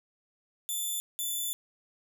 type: tone pair in turn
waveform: 5% pulse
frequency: 3520 / 3506 Hz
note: A7 / A7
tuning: 0 / -7 cents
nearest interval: unison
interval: 7 cents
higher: first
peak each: -23 dBFS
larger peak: neither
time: 0.69-1 / 1.19-1.53 s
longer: second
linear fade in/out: 0 ms
effects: none